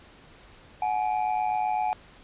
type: ring-modulated tone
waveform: triangle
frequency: 793 Hz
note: G5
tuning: 20 cents sharp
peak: -19 dBFS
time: 0.82-1.93 s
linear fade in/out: 0 ms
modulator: 53.9 Hz
effects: pink hiss -52 dBFS RMS until 2.23 s + resampled to 8000 Hz